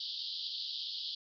white band-pass noise, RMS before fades -40 dBFS, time 0-1.15 s, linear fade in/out 5 ms, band 3100 to 4900 Hz, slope 96 dB/octave, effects none

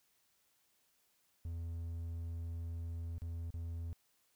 triangle tone with dropouts, 83.7 Hz, E2, 27 cents sharp, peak -37 dBFS, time 1.45-3.93 s, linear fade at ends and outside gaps 0 ms, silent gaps 3.182-3.219 / 3.505-3.541 s, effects white hiss -75 dBFS RMS until 4.35 s

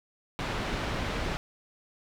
pink low-pass noise, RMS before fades -32 dBFS, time 0.39-1.37 s, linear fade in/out 0 ms, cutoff 3400 Hz, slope 12 dB/octave, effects none

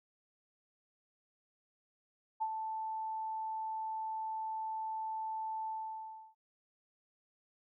sine tone with ADSR envelope, 880 Hz, A5, in tune, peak -30 dBFS, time 2.4-6.35 s, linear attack 21 ms, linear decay 56 ms, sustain -6 dB, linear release 670 ms, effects none

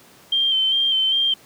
sine tone with vibrato, 3136 Hz, G7, in tune, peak -16 dBFS, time 0.32-1.34 s, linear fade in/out 5 ms, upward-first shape square, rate 2.5 Hz, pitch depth 26 cents each way, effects pink hiss -49 dBFS RMS until 1.45 s + high-pass 150 Hz 12 dB/octave

